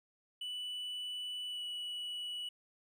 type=tone with pitch glide; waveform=triangle; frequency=2970 to 2943 Hz; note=F#7 to F#7; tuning=+6 to -10 cents; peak=-37 dBFS; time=0.41-2.49 s; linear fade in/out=5 ms; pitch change=-16 cents; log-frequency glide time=1.48-1.62 s; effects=none